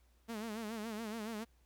sawtooth tone with vibrato, 220 Hz, A3, in tune, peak -36 dBFS, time 0.28-1.45 s, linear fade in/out 20 ms, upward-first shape sine, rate 7.1 Hz, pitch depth 99 cents each way, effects added 60 Hz sine -66 dBFS peak until 1.65 s + pink hiss -75 dBFS RMS until 1.65 s

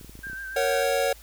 clicks, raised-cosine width 3 ms, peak -32 dBFS, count 8, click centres 0.012 / 0.046 / 0.095 / 0.154 / 0.191 / 0.269 / 0.299 / 0.332 s
sine tone with vibrato, 1568 Hz, G6, in tune, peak -33 dBFS, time 0.23-0.84 s, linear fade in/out 10 ms, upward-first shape triangle, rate 6.9 Hz, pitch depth 42 cents each way
square chord, F# major, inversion first, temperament equal, 466.2 / 554.4 / 740 Hz, A#4 / C#5 / F#5, 0 / 0 / 0 cents, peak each -28 / -25 / -29 dBFS, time 0.56-1.13 s, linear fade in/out 5 ms
effects added 54 Hz sine -48 dBFS peak until 1.22 s + white hiss -51 dBFS RMS until 1.22 s

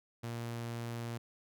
sawtooth tone, 117.3 Hz, A#2, 11 cents sharp, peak -34 dBFS, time 0.23-1.18 s, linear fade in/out 10 ms, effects none

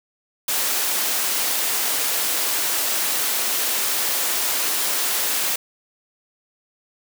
white high-pass noise, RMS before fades -22 dBFS, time 0.48-5.56 s, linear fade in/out 5 ms, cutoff 310 Hz, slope 12 dB/octave, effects none

